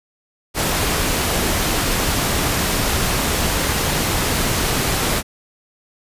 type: noise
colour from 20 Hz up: pink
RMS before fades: -19 dBFS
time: 0.54-5.23 s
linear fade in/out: 50 ms
effects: resampled to 32000 Hz